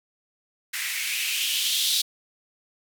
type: noise with band-pass filter sweep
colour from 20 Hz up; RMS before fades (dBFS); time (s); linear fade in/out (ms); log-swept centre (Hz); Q
violet; -26; 0.73-2.02; 10; 1900 to 3900; 3.9
effects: none